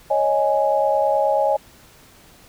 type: chord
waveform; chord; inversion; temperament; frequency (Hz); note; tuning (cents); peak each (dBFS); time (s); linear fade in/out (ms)
sine; C# suspended second; none; just; 554.4 / 623.7 / 831.5; C#5 / D#5 / G#5; 0 / +4 / +2; -20; 0.1-1.57; 10
effects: pink hiss -49 dBFS RMS until 2.48 s